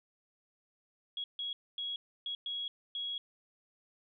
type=tone bursts at uneven times; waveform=sine; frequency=3322 Hz; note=G#7; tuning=in tune; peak=-35 dBFS; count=6; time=1.17-1.24 / 1.39-1.53 / 1.78-1.96 / 2.26-2.35 / 2.46-2.68 / 2.95-3.18 s; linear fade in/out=2 ms; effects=none